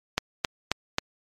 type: click train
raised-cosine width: 0.2 ms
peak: -5 dBFS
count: 4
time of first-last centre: 0.18-0.984 s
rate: 3.73 Hz
effects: MP3 64 kbps